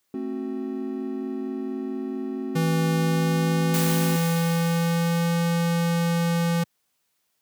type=chord; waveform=triangle; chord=F# diminished; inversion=first; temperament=just; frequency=222 / 266.4 / 370 Hz; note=A3 / C4 / F#4; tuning=+16 / +31 / 0 cents; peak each=-32 / -28 / -31 dBFS; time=0.14-4.16 s; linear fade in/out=2 ms
type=tone with pitch glide; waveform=square; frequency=163.6 to 169.08 Hz; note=E3 to E3; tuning=-13 to +44 cents; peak=-21 dBFS; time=2.55-6.64 s; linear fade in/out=10 ms; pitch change=+57 cents; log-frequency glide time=2.85-5.32 s
type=noise with exponential decay; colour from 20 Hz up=white; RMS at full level=-28 dBFS; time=3.74-6.41 s; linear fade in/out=1 ms; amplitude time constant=580 ms
effects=white hiss -73 dBFS RMS until 7.41 s + high-pass 80 Hz 12 dB/octave